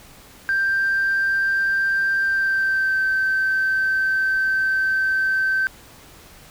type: tone with pitch glide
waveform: sine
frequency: 1577 to 1548.1 Hz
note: G6 to G6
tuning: +10 to -22 cents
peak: -16 dBFS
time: 0.49-5.67 s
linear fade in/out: 0 ms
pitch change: -32 cents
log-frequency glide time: 2.24-3.03 s
effects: tanh soft clip ceiling -14 dBFS + pink hiss -46 dBFS RMS until 6.5 s